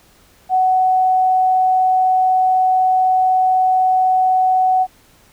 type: tone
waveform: sine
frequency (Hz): 746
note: F#5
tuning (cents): +14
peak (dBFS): -11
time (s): 0.49-4.87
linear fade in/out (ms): 50
effects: pink hiss -51 dBFS RMS until 5.32 s